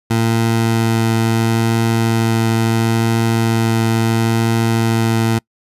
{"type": "tone with vibrato", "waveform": "20% pulse", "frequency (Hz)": 113.7, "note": "A#2", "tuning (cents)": -43, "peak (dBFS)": -8, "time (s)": [0.1, 5.39], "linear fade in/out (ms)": 10, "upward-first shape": "triangle", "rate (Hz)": 0.73, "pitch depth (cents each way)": 9, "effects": ["noise-tail reverb RT60 0.1 s tail -26 dB re dry", "resampled to 32000 Hz"]}